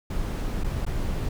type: noise with dropouts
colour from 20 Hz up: brown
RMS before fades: -27 dBFS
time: 0.1-1.29 s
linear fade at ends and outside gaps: 5 ms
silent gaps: 0.637-0.643 / 0.852-0.864 s
effects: none